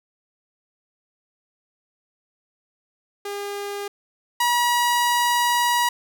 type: tone pair in turn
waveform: sawtooth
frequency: 404.8 / 962.8 Hz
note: G#4 / B5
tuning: -44 / -44 cents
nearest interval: octave + minor third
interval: 1500 cents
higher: second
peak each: -24 / -14 dBFS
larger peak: second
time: 3.25-3.88 / 4.4-5.89 s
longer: second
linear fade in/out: 5 ms
effects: none